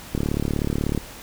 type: click train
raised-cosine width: 3 ms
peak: -10 dBFS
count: 31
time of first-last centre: 0.15-0.976 s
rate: 36.3 Hz
effects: pink hiss -40 dBFS RMS until 1.22 s